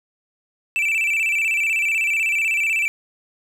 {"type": "tone with vibrato", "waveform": "triangle", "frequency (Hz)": 2485, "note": "D#7", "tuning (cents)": -3, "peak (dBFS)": -16, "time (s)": [0.76, 2.88], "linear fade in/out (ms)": 0, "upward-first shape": "square", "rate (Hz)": 16, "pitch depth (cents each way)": 110, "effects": []}